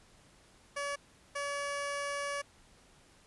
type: tone pair in turn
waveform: 15% pulse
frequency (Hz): 569 / 569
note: C#5 / C#5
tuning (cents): +45 / +45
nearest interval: unison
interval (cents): 0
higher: neither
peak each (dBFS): -28 / -28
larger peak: neither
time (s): 0.76-0.96 / 1.35-2.42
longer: second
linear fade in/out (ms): 10
effects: pink hiss -62 dBFS RMS until 3.26 s + resampled to 24000 Hz